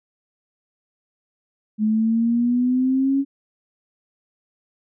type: exponential sweep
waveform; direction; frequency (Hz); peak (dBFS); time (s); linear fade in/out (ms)
sine; up; 212.5 to 278.2; -16; 1.78-3.25; 50
effects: none